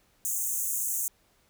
pink high-pass noise, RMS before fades -30 dBFS, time 0.25-1.08 s, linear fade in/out 0 ms, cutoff 6300 Hz, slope 96 dB/octave, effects pink hiss -66 dBFS RMS until 1.49 s

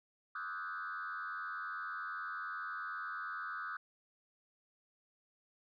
sine tone with frequency modulation, 1372 Hz, F6, 31 cents flat, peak -38 dBFS, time 0.35-3.77 s, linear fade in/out 5 ms, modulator 88.7 Hz, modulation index 2.3, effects tanh soft clip ceiling -35 dBFS

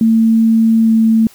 sine tone with pitch glide, 224.8 to 223.4 Hz, A3 to A3, +37 to +27 cents, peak -7 dBFS, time 0.01-1.27 s, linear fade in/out 2 ms, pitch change -10 cents, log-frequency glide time 0.84-0.93 s, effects white hiss -44 dBFS RMS until 1.34 s

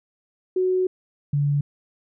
sine tone pair in turn, 370 / 143.81 Hz, F#4 / D3, 0 / -36 cents, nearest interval octave + major third, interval 1636 cents, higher first, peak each -18 dBFS, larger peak neither, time 0.56-0.87 / 1.33-1.61 s, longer first, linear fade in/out 5 ms, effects none

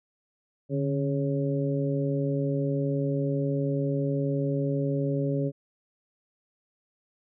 harmonic tone with a mistuned harmonic, 138.59 Hz, C#3, in tune, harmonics 1 / 2 / 3 / 4, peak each -27 / -30 / -32 / -33 dBFS, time 0.69-5.52 s, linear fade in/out 50 ms, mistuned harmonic 1, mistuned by +79 cents, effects none

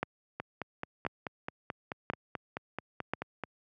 two click trains, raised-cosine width 0.5 ms, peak -15 / -20 dBFS, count 4 / 15, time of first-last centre 0.03-3.136 / 0.4-3.437 s, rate 0.966 / 4.61 Hz, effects high-pass 100 Hz 12 dB/octave

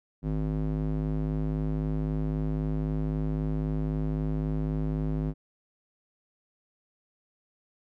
square tone with band-pass filter, 51.91 Hz, G#1, in tune, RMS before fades -29 dBFS, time 0.22-5.34 s, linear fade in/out 50 ms, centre 200 Hz, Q 1.3, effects none

